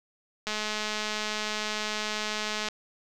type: click train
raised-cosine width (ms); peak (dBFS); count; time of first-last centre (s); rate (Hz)
0.2; -14; 473; 0.47-2.686; 213
effects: none